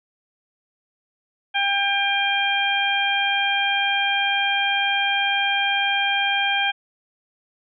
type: harmonic tone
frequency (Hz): 798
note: G5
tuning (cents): +31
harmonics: 1 / 2 / 3 / 4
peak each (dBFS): -24 / -24 / -24 / -24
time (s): 1.54-6.72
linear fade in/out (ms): 20
effects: none